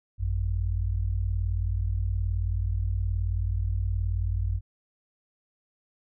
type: tone pair together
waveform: sine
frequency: 52.94 / 91.8 Hz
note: G#1 / F#2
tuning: +34 / -13 cents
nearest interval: minor seventh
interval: 953 cents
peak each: -27 dBFS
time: 0.18-4.61 s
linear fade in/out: 50 ms
effects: none